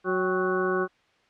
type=harmonic tone with a mistuned harmonic; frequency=185 Hz; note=F#3; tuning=in tune; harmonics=1 / 2 / 3 / 4 / 6 / 7 / 8; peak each=-33 / -25 / -34 / -37 / -31 / -38 / -31 dBFS; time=0.04-0.88 s; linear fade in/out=50 ms; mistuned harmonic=4; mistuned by=+75 cents; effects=white hiss -63 dBFS RMS until 1.29 s + low-pass 3000 Hz 12 dB/octave